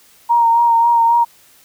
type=tone with vibrato; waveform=sine; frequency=932.3 Hz; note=A#5; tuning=in tune; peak=-9 dBFS; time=0.29-1.25 s; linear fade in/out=20 ms; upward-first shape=sine; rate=3.7 Hz; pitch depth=25 cents each way; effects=white hiss -49 dBFS RMS until 1.64 s